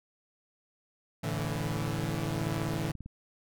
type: chord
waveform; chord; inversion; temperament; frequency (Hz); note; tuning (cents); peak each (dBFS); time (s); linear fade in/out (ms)
sawtooth; A suspended fourth; none; equal with one note detuned; 110 / 143.89 / 164.81; A2 / D3 / E3; 0 / -35 / 0; -31; 1.23-2.92; 10
type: click train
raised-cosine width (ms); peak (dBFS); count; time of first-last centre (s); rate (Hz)
5; -30; 33; 1.34-3.06; 18.6
effects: none